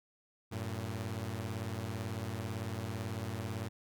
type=beating tone pair; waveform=sawtooth; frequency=95 / 113 Hz; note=F#2 / A2; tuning=+46 / +47 cents; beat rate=18 Hz; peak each=-36 / -35 dBFS; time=0.51-3.69 s; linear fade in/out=20 ms; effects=none